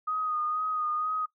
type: tone with vibrato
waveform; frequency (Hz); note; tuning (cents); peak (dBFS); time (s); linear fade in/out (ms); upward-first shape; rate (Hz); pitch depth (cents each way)
sine; 1242; D#6; -3; -27; 0.07-1.26; 10; sine; 2.1; 28
effects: noise-tail reverb RT60 0.1 s tail -19 dB re dry